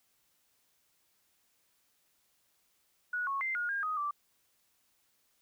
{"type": "tone with pitch steps", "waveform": "sine", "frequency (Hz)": [1462, 1101, 2084, 1435, 1614, 1251, 1168], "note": ["F#6", "C#6", "C7", "F6", "G#6", "D#6", "D6"], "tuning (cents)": [-21, -12, -7, 47, -50, 9, -10], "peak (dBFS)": -31, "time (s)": [3.13, 4.11], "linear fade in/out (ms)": 5, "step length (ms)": 140, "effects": ["white hiss -73 dBFS RMS until 5.41 s"]}